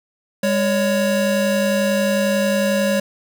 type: tone pair together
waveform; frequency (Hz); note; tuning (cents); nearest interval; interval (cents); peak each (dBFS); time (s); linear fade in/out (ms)
square; 202.7 / 557; G#3 / C#5; -42 / +8; octave + perfect fourth; 1750; -20 / -19; 0.43-3; 5
effects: none